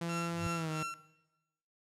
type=tone with pitch glide; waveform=sawtooth; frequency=169.1 to 156.87 Hz; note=E3 to D#3; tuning=+44 to +14 cents; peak=-31 dBFS; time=0.01-0.83 s; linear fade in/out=5 ms; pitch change=-130 cents; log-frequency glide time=0.54-0.7 s
type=tone with tremolo; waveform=30% pulse; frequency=1356 Hz; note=E6; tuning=49 cents sharp; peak=-33 dBFS; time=0.09-0.94 s; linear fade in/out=0 ms; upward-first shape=triangle; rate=3 Hz; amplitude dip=100%
type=tone with exponential growth; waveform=sine; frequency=98 Hz; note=G2; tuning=in tune; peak=-33 dBFS; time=0.25-0.47 s; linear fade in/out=0 ms; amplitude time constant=47 ms
effects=noise-tail reverb RT60 1.0 s tail -18 dB re dry + low-pass 10000 Hz 12 dB/octave